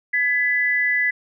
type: tone pair together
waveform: sine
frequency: 1700 / 1995.4 Hz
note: G#6 / B6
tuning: +40 / +17 cents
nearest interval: minor third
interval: 277 cents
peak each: -23 / -18 dBFS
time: 0.13-1.11 s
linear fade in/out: 10 ms
effects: none